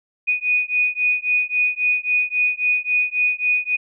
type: beating tone pair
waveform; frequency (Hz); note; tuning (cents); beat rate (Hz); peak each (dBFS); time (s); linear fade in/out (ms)
sine; 2475 / 2478.7; D#7 / D#7; -10 / -7; 3.7; -20; 0.27-3.77; 20
effects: none